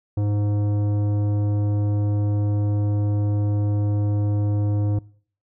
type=tone with tanh clipping; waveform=triangle; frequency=103.3 Hz; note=G#2; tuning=9 cents flat; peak=-21 dBFS; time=0.17-4.99 s; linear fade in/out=5 ms; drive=17 dB; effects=noise-tail reverb RT60 0.5 s tail -22 dB re dry